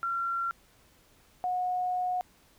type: tone pair in turn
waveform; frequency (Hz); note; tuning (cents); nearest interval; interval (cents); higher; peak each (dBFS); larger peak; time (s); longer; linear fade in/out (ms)
sine; 1369 / 727.7; F6 / F#5; -35 / -29; major seventh; 1094; first; -28 / -27; second; 0.03-0.51 / 1.44-2.21; second; 0
effects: pink hiss -62 dBFS RMS until 2.58 s